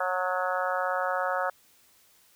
harmonic tone with a mistuned harmonic, 183.1 Hz, F#3, 18 cents flat, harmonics 3 / 4 / 5 / 6 / 7 / 8 / 9, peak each -31 / -32 / -35 / -37 / -32 / -34 / -38 dBFS, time 0-1.5 s, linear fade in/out 5 ms, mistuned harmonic 9, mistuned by +27 cents, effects white hiss -61 dBFS RMS until 2.35 s

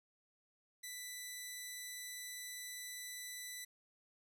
10% pulse tone, 1985 Hz, B6, 8 cents sharp, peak -36 dBFS, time 0.83-3.65 s, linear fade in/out 10 ms, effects none

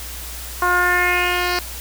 10% pulse tone with low-pass filter sweep, 356.6 Hz, F4, 36 cents sharp, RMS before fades -18 dBFS, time 0.62-1.59 s, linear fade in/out 2 ms, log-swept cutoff 1200 to 4400 Hz, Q 3.9, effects added 60 Hz sine -33 dBFS peak until 1.8 s + white hiss -33 dBFS RMS until 1.8 s

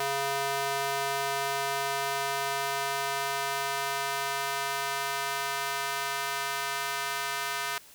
square tone with high-pass filter sweep, 138.59 Hz, C#3, in tune, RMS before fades -31 dBFS, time 0-7.78 s, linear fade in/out 2 ms, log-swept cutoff 650 to 1200 Hz, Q 1.1, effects white hiss -53 dBFS RMS until 7.94 s

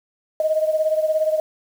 sine beating tone pair, 622.3 / 639.3 Hz, D#5 / D#5, 0 / +47 cents, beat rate 17 Hz, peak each -18 / -23 dBFS, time 0.4-1.4 s, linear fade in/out 2 ms, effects 7-bit

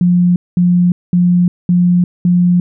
sine tone bursts, 177.1 Hz, F3, 24 cents sharp, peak -7 dBFS, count 5, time 0.01-2.6 s, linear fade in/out 2 ms, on 350 ms, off 210 ms, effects none

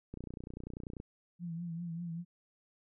click train, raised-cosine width 3 ms, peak -30 dBFS, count 27, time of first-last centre 0.14-1.001 s, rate 30.2 Hz
sine tone with vibrato, 169.5 Hz, E3, 49 cents sharp, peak -37 dBFS, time 1.39-2.25 s, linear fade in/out 50 ms, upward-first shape triangle, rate 5.1 Hz, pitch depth 67 cents each way
effects none

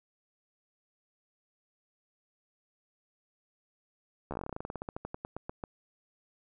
slowing click train, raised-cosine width 1 ms, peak -23 dBFS, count 25, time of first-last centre 4.31-5.638 s, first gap 13 ms, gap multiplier 1.11, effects none

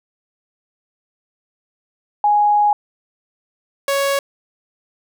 sine / sawtooth tone pair in turn, 830.6 / 555.6 Hz, G#5 / C#5, 0 / +4 cents, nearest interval perfect fifth, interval 696 cents, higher first, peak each -11 / -12 dBFS, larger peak first, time 2.24-2.73 / 3.88-4.19 s, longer first, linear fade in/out 2 ms, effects none

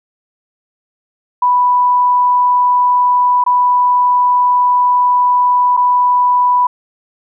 sine tone with dropouts, 987.8 Hz, B5, in tune, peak -8 dBFS, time 1.42-6.67 s, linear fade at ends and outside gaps 5 ms, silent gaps 3.44-3.463 / 5.768-5.773 s, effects none

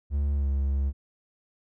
triangle tone with pitch glide, 71.4 to 68.85 Hz, D2 to C#2, -48 to -11 cents, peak -21 dBFS, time 0.1-0.93 s, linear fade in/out 50 ms, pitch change -63 cents, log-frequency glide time 0.34-0.48 s, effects none

